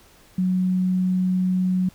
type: tone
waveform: sine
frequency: 184.2 Hz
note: F#3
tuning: 7 cents flat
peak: -18 dBFS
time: 0.38-1.89 s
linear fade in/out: 5 ms
effects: pink hiss -53 dBFS RMS until 1.94 s